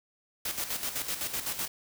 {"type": "noise with tremolo", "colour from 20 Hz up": "white", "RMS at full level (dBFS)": -32, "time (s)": [0.45, 1.68], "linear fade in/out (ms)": 5, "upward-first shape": "square", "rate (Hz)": 7.9, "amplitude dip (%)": 60, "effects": []}